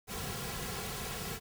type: noise with comb filter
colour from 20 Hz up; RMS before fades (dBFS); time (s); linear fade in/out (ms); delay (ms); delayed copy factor
pink; -39; 0.07-1.4; 50; 3.3; -0.7
effects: none